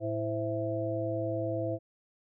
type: harmonic tone with a mistuned harmonic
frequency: 110 Hz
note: A2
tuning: in tune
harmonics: 1 / 3 / 5 / 6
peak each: -35 / -35 / -35 / -35 dBFS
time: 0-1.79 s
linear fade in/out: 50 ms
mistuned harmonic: 5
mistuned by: -99 cents
effects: none